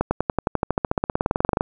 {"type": "accelerating click train", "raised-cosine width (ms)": 1, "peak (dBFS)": -5, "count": 26, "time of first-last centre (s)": [0.01, 1.609], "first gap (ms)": 100, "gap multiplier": 0.96, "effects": []}